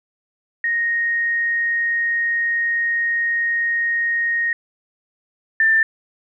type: tone pair in turn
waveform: sine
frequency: 1864.7 / 1784.1 Hz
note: A#6 / A6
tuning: 0 / +24 cents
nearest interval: minor second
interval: 76 cents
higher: first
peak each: -17 / -12 dBFS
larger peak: second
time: 0.64-4.53 / 5.6-5.83 s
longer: first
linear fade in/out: 2 ms
effects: none